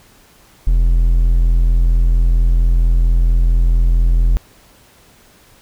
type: tone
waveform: triangle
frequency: 42.2 Hz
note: E1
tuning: 41 cents sharp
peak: -7 dBFS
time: 0.67-4.37 s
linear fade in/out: 0 ms
effects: pink hiss -48 dBFS RMS until 5.61 s